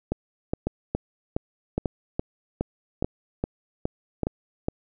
two click trains, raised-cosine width 2 ms, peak -11 / -11 dBFS, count 12 / 4, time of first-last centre 0.12-4.684 / 0.67-4.233 s, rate 2.41 / 0.842 Hz, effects none

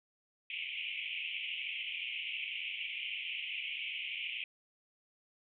white band-pass noise, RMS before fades -40 dBFS, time 0.5-4.44 s, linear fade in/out 2 ms, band 2200 to 3100 Hz, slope 96 dB/octave, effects none

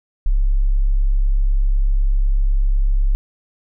sine tone, 34 Hz, C#1, 33 cents flat, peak -12 dBFS, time 0.26-3.15 s, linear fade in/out 0 ms, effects none

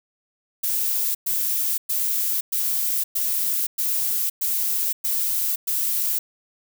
violet noise bursts, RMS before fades -23 dBFS, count 9, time 0.63-6.19 s, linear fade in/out 10 ms, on 520 ms, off 110 ms, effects none

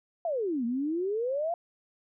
sine exponential two-way sweep, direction down then up, 707 to 227.3 to 707 Hz, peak -27 dBFS, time 0.25-1.54 s, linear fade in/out 2 ms, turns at 0.65 s, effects none

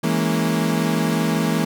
35% pulse chord, A# half-diminished seventh, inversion second, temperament equal, 164.81 / 207.7 / 233.1 / 277.2 Hz, E3 / G#3 / A#3 / C#4, 0 / 0 / 0 / 0 cents, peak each -20 / -23 / -21 / -26 dBFS, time 0.03-1.65 s, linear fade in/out 10 ms, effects none

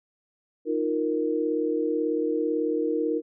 sine chord, Eb suspended second, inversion none, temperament equal, 311.1 / 349.2 / 466.2 Hz, Eb4 / F4 / Bb4, 0 / 0 / 0 cents, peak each -27 / -30 / -26 dBFS, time 0.65-3.22 s, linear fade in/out 50 ms, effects none

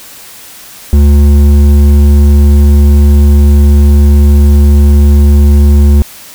sine tone with hard clipping, 72 Hz, D2, 34 cents flat, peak -3 dBFS, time 0.93-6.02 s, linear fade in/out 0 ms, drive 9 dB, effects white hiss -31 dBFS RMS until 6.34 s

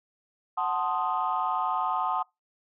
sine chord, F# diminished seventh, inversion none, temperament equal, 740 / 880 / 1046.5 / 1244.5 Hz, F#5 / A5 / C6 / Eb6, 0 / 0 / 0 / 0 cents, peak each -30 dBFS, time 0.57-2.23 s, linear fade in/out 10 ms, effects noise-tail reverb RT60 0.2 s tail -25 dB re dry + tanh soft clip ceiling -17 dBFS

